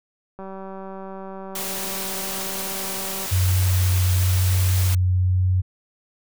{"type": "click train", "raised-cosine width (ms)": 1, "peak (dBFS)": -23, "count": 552, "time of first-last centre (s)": [0.39, 3.26], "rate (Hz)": 192}
{"type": "noise", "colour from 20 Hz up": "white", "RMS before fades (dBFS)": -29, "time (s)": [1.55, 4.95], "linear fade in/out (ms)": 5}
{"type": "tone with vibrato", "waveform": "sine", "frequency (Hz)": 91.8, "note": "F#2", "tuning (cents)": -13, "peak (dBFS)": -16, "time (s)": [3.31, 5.62], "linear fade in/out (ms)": 20, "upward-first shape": "sine", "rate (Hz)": 1, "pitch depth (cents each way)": 9}
{"effects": []}